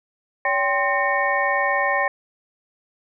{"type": "tone cluster", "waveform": "sine", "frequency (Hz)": [568, 784, 1051, 1829, 2228], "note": ["C#5", "G5", "C6", "A#6", "C#7"], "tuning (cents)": [42, 0, 7, -33, 8], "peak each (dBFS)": [-25, -24, -25, -22, -28], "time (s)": [0.45, 2.08], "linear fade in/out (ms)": 2, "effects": []}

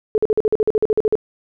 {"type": "tone bursts", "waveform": "sine", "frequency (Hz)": 430.9, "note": "A4", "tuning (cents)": -36, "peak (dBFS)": -12, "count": 14, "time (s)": [0.15, 1.154], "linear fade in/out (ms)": 0, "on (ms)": 29, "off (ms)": 46, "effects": []}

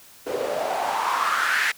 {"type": "noise with band-pass filter sweep", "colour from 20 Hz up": "white", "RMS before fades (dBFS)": -24, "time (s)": [0.26, 1.72], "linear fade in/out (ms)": 10, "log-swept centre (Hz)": [430, 1900], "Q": 5.2, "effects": ["white hiss -49 dBFS RMS until 1.77 s"]}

